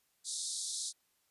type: band-pass noise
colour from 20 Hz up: white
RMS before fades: -39 dBFS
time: 0.24-0.93 s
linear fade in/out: 50 ms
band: 3600 to 10000 Hz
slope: 96 dB/octave
effects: white hiss -75 dBFS RMS until 1.3 s + resampled to 32000 Hz